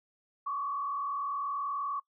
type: tone with frequency modulation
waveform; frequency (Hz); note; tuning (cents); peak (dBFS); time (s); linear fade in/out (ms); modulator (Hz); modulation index
sine; 1133; C#6; +37; -31; 0.46-2; 10; 40.2; 1
effects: noise-tail reverb RT60 0.1 s tail -21 dB re dry